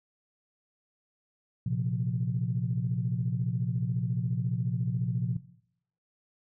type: chord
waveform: sine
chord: Bb suspended second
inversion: none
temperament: equal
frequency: 116.54 / 130.81 / 174.61 Hz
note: Bb2 / C3 / F3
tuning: 0 / 0 / 0 cents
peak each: -31 / -30 / -32 dBFS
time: 1.66-5.37 s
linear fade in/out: 5 ms
effects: noise-tail reverb RT60 0.7 s tail -17 dB re dry + tanh soft clip ceiling -17 dBFS